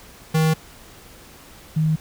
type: tone pair in turn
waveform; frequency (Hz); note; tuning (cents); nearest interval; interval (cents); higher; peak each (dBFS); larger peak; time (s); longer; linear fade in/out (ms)
square / sine; 158.4 / 156.85; D#3 / D#3; +31 / +14; unison; 17; first; -16; neither; 0.34-0.54 / 1.76-1.96; neither; 10
effects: pink hiss -45 dBFS RMS until 2 s